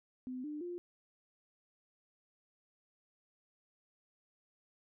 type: tone with pitch steps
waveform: sine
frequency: 254.5 / 299.2 / 351.7 Hz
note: C4 / D4 / F4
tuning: -48 / +32 / +12 cents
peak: -39 dBFS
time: 0.27-0.78 s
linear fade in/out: 0 ms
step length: 170 ms
effects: none